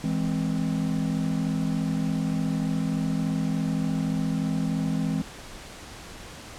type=chord; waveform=triangle; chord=E augmented; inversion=none; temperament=equal with one note detuned; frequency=164.34 / 207.7 / 261.6 Hz; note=E3 / G#3 / B#3; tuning=-5 / 0 / 0 cents; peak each=-25 / -27 / -27 dBFS; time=0.04-5.22 s; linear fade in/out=2 ms; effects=pink hiss -42 dBFS RMS until 6.58 s + low-pass 9000 Hz 12 dB/octave